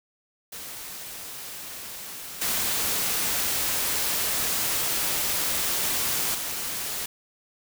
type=noise with level steps; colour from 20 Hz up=white; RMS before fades=-38 / -26 / -31 dBFS; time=0.52-7.06 s; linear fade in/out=5 ms; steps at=2.41 / 6.34 s; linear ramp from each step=10 ms; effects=none